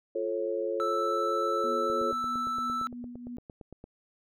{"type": "chord", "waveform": "sine", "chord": "F augmented", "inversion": "none", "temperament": "just", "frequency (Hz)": [349.2, 436.5, 545.7], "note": ["F4", "A4", "C#5"], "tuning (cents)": [0, -14, -27], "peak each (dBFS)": [-34, -32, -32], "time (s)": [0.15, 2.12], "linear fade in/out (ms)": 5}
{"type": "tone", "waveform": "triangle", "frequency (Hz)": 1320, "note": "E6", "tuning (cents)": 2, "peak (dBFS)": -27, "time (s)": [0.8, 2.87], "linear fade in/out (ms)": 0}
{"type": "tone with tremolo", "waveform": "sine", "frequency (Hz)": 243, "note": "B3", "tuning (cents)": -28, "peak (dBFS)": -36, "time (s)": [1.64, 3.37], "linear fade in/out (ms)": 0, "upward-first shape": "triangle", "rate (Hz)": 3.1, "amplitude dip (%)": 55}
{"type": "click train", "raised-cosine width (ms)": 2, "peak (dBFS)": -31, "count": 18, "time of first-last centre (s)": [1.9, 3.841], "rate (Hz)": 8.76}
{"effects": []}